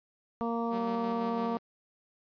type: harmonic tone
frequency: 232.1 Hz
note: A#3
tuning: 7 cents flat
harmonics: 1 / 2 / 3 / 4 / 5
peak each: -32 / -35 / -37 / -38 / -39 dBFS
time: 0.41-1.57 s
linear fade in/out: 0 ms
type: tone with tremolo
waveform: sawtooth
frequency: 192.3 Hz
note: G3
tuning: 33 cents flat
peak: -33 dBFS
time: 0.7-1.59 s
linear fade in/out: 50 ms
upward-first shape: square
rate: 5.9 Hz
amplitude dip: 30%
effects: resampled to 11025 Hz + 10-bit